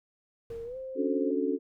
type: tone with pitch glide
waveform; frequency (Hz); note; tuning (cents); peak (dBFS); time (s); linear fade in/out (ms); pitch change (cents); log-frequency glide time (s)
sine; 461.8 to 524.4; A#4 to C5; -16 to +4; -36; 0.5-1.31; 5; +220; 0.64-0.77
type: noise with exponential decay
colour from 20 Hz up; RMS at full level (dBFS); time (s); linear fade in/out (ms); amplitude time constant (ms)
brown; -43; 0.5-1.1; 2; 130
type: chord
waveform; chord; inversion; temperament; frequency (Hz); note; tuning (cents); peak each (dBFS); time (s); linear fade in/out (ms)
sine; D major seventh; third; just; 275.3 / 293.7 / 367.1 / 440.5; C#4 / D4 / F#4 / A4; -12 / 0 / -14 / +2; -30 / -33 / -32 / -31; 0.95-1.59; 50
effects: none